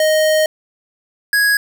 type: tone pair in turn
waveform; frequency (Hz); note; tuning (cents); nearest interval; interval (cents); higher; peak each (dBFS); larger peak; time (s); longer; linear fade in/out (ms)
square; 622.3 / 1661.3; D#5 / G#6; 0 / 0; octave + perfect fourth; 1700; second; -12; neither; 0-0.46 / 1.33-1.57; first; 2
effects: 9-bit